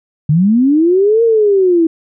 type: linear two-way sweep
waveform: sine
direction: up then down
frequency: 140.9 to 467.1 to 320.1 Hz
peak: -7 dBFS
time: 0.29-1.87 s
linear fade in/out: 5 ms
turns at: 1.23 s
effects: none